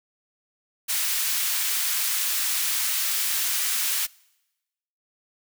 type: high-pass noise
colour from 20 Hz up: white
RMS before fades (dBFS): -25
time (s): 0.88-4.07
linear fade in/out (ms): 20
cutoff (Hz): 1500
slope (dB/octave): 12
effects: noise-tail reverb RT60 1.0 s tail -25 dB re dry